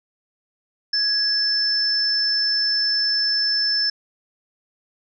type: tone pair together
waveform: sine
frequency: 1669 / 5290 Hz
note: G#6 / E8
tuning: +8 / +5 cents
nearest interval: octave + minor sixth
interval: 1997 cents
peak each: -28 / -18 dBFS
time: 0.93-3.9 s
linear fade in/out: 5 ms
effects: none